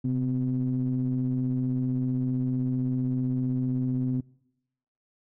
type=ring-modulated tone; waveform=triangle; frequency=61.74 Hz; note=B1; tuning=in tune; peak=-19 dBFS; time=0.04-4.21 s; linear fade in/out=10 ms; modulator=193 Hz; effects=noise-tail reverb RT60 0.9 s tail -25 dB re dry